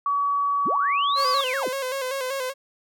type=tone; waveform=sine; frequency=1135 Hz; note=C#6; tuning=41 cents sharp; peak=-20 dBFS; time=0.06-1.41 s; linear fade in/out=2 ms
type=linear two-way sweep; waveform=sine; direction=up then down; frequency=99.7 to 5020 to 99.7 Hz; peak=-26 dBFS; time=0.65-1.69 s; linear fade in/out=20 ms; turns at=1.29 s
type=tone with vibrato; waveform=sawtooth; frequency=528 Hz; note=C5; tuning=16 cents sharp; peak=-22 dBFS; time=1.15-2.54 s; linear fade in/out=50 ms; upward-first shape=square; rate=5.2 Hz; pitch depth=59 cents each way
effects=none